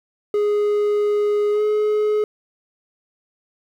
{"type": "tone with pitch glide", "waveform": "triangle", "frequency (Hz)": [415.3, 423.5], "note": ["G#4", "G#4"], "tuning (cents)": [0, 34], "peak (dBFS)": -14, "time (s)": [0.34, 2.24], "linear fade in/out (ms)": 2, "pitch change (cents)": 34, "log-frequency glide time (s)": [1.51, 1.62], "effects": ["8-bit"]}